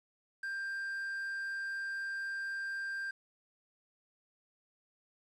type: tone with quantisation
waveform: triangle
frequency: 1586 Hz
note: G6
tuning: 20 cents sharp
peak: -34 dBFS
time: 0.43-3.11 s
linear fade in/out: 5 ms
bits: 10
effects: resampled to 24000 Hz